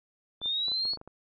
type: linear sweep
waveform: sine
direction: up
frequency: 3520 to 4435 Hz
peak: -27 dBFS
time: 0.41-0.97 s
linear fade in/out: 50 ms
type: clicks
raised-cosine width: 1 ms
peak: -32 dBFS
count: 9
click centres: 0.416 / 0.458 / 0.683 / 0.718 / 0.854 / 0.935 / 0.973 / 1.014 / 1.076 s
effects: none